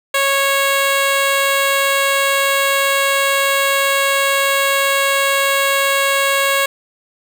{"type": "tone", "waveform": "10% pulse", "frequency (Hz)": 551, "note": "C#5", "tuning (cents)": -11, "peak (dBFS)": -5, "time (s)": [0.14, 6.66], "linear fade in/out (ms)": 5, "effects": []}